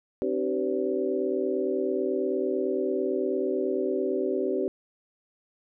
sine tone cluster, 265.7 / 305.8 / 383 / 502 / 571 Hz, C4 / D#4 / G4 / B4 / D5, +27 / -30 / -40 / +28 / -49 cents, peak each -32 / -34 / -27 / -32 / -34 dBFS, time 0.22-4.68 s, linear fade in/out 0 ms, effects none

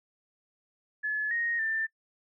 sine tone with pitch steps, 1714 / 1867 / 1783 Hz, A6 / A#6 / A6, -46 / +2 / +22 cents, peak -27 dBFS, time 1.03-1.87 s, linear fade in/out 20 ms, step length 280 ms, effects noise-tail reverb RT60 0.1 s tail -26 dB re dry

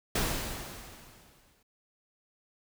pink noise with exponential decay, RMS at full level -28 dBFS, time 0.15-1.63 s, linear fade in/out 5 ms, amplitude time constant 320 ms, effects none

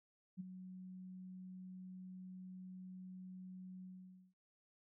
sine tone with ADSR envelope, 185 Hz, F#3, in tune, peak -40 dBFS, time 0.37-4.34 s, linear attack 32 ms, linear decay 16 ms, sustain -9 dB, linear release 510 ms, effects none

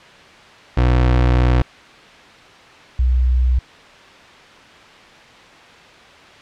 30% pulse / sine tone pair in turn, 61.74 / 62.53 Hz, B1 / B1, 0 / +22 cents, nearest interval unison, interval 22 cents, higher second, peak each -9 / -12 dBFS, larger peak first, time 0.77-1.62 / 2.99-3.59 s, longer first, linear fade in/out 5 ms, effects white hiss -42 dBFS RMS until 6.41 s + low-pass 3000 Hz 12 dB/octave

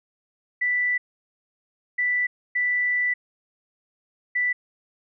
sine tone bursts at uneven times, 1975.5 Hz, B6, in tune, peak -20 dBFS, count 4, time 0.61-0.98 / 1.98-2.27 / 2.55-3.14 / 4.35-4.53 s, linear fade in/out 10 ms, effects none

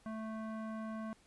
square tone with low-pass filter, 220 Hz, A3, in tune, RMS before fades -42 dBFS, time 0.06-1.13 s, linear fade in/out 0 ms, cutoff 1300 Hz, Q 1.7, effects pink hiss -67 dBFS RMS until 1.26 s + resampled to 24000 Hz

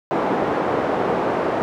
pink band-pass noise, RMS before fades -21 dBFS, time 0.11-1.62 s, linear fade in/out 0 ms, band 320 to 910 Hz, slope 12 dB/octave, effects none

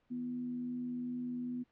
sine tone with frequency modulation, 246.6 Hz, B3, 2 cents flat, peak -36 dBFS, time 0.1-1.64 s, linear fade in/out 20 ms, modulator 88.9 Hz, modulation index 0.24, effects pink hiss -75 dBFS RMS until 1.71 s + low-pass 3000 Hz 12 dB/octave

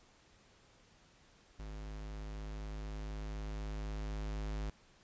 square tone with level ramp, 52 Hz, G#1, 3 cents sharp, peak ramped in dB -44 to -37 dBFS, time 1.59-4.7 s, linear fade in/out 5 ms, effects pink hiss -65 dBFS RMS until 5.03 s + resampled to 16000 Hz

